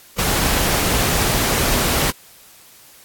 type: noise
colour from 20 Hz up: pink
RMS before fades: -18 dBFS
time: 0.18-2.11 s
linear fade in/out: 10 ms
effects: white hiss -46 dBFS RMS until 3.04 s + AAC 64 kbps